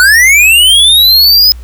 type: linear sweep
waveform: square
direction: up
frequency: 1447 to 5090 Hz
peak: -3 dBFS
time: 0-1.52 s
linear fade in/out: 0 ms
effects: added 60 Hz sine -24 dBFS peak until 1.63 s + pink hiss -43 dBFS RMS until 1.63 s